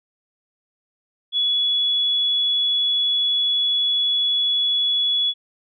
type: tone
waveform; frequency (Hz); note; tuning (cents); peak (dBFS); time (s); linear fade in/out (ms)
sine; 3392; G#7; +36; -17; 1.32-5.34; 50
effects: none